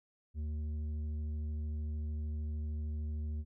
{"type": "tone with tanh clipping", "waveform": "sine", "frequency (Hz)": 76.1, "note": "D#2", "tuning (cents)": -38, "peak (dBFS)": -36, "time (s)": [0.34, 3.45], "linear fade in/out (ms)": 50, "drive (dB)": 7, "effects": []}